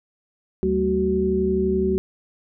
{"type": "tone cluster", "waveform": "sine", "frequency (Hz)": [75.1, 192.8, 224.6, 375], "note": ["D2", "G3", "A3", "F#4"], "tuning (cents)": [39, -28, 36, 23], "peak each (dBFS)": [-29, -24, -28, -20], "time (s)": [0.63, 1.98], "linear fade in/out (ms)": 0, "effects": []}